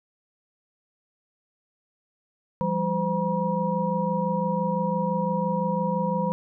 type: tone cluster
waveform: sine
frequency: 170.7 / 196.6 / 513 / 958 Hz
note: F3 / G3 / C5 / A#5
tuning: -39 / +5 / -34 / +47 cents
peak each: -28 dBFS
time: 2.61-6.32 s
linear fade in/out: 0 ms
effects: none